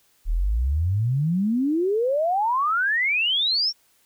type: exponential sweep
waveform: sine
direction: up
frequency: 36.41 to 5630 Hz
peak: -19 dBFS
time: 0.25-3.73 s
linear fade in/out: 50 ms
effects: white hiss -62 dBFS RMS until 4.05 s